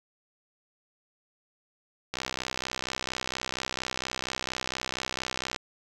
click train, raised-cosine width 0.2 ms, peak -13 dBFS, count 221, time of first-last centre 2.14-5.561 s, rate 64.3 Hz, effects 8-bit

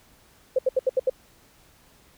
sine tone bursts, 518 Hz, C5, 17 cents flat, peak -17 dBFS, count 6, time 0.56-1.098 s, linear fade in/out 5 ms, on 28 ms, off 74 ms, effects pink hiss -57 dBFS RMS until 2.17 s

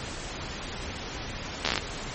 slowing click train, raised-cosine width 0.2 ms, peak -7 dBFS, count 9, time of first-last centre 1.65-1.778 s, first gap 12 ms, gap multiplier 1.08, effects pink hiss -36 dBFS RMS until 2.14 s + MP3 32 kbps

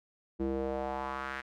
square tone with band-pass filter sweep, 66.7 Hz, C2, 34 cents sharp, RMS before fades -35 dBFS, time 0.39-1.42 s, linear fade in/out 20 ms, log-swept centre 320 to 1800 Hz, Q 2.5, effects none

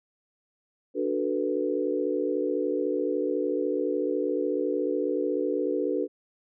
sine chord, B minor seventh, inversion first, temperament equal, 293.7 / 370 / 440 / 493.9 Hz, D4 / F#4 / A4 / B4, 0 / 0 / 0 / 0 cents, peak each -30 dBFS, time 0.94-6.08 s, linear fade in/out 50 ms, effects none

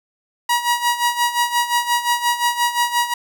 sawtooth tone with tremolo, 959 Hz, A#5, 49 cents sharp, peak -10 dBFS, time 0.49-3.14 s, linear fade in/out 5 ms, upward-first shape sine, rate 5.7 Hz, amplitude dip 75%, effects 8-bit

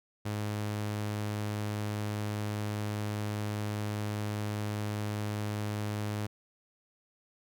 sawtooth tone, 105 Hz, G#2, 19 cents sharp, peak -28 dBFS, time 0.25-6.27 s, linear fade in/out 10 ms, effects none

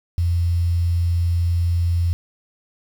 sine tone with quantisation, 86.1 Hz, F2, 24 cents flat, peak -16 dBFS, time 0.18-2.13 s, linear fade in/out 0 ms, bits 7, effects none

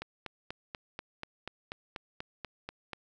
click train, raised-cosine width 0.3 ms, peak -22 dBFS, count 13, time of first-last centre 0.02-2.933 s, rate 4.12 Hz, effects none

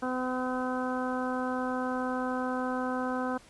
harmonic tone, 254.4 Hz, C4, 48 cents flat, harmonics 1 / 2 / 3 / 4 / 5 / 6, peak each -32 / -35 / -37 / -38 / -39 / -40 dBFS, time 0.02-3.38 s, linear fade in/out 10 ms, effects pink hiss -56 dBFS RMS until 3.49 s + resampled to 24000 Hz

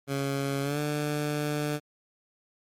15% pulse tone with pitch glide, 138.59 to 148.54 Hz, C#3 to D3, 0 to +20 cents, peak -21 dBFS, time 0.07-1.8 s, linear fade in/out 50 ms, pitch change +120 cents, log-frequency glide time 0.62-0.79 s, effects MP3 64 kbps

